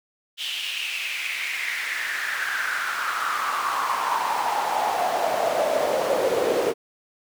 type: noise with high-pass filter sweep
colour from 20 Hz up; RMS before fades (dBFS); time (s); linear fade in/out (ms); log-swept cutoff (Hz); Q
brown; -25; 0.37-6.74; 50; 3100 to 440; 5.5
effects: none